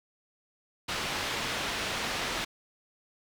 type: low-pass noise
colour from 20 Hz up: white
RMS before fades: -33 dBFS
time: 0.88-2.45 s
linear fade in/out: 10 ms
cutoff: 3500 Hz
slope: 12 dB/octave
effects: none